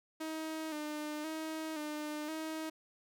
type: tone with vibrato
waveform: sawtooth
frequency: 308.8 Hz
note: D#4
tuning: 13 cents flat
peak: -34 dBFS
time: 0.2-2.7 s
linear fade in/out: 10 ms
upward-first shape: square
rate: 0.96 Hz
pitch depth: 43 cents each way
effects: none